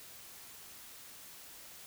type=silence; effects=white hiss -52 dBFS RMS until 1.86 s